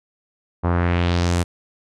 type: tone with low-pass filter sweep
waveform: sawtooth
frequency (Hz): 87.1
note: F2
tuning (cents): -4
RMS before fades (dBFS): -19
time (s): 0.63-1.44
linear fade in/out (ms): 20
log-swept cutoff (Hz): 1000 to 10000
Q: 1.8
effects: none